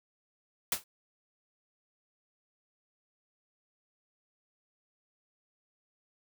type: noise with exponential decay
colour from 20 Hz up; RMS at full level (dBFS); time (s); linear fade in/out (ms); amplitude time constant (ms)
white; -25; 0.72-0.84; 2; 25
effects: none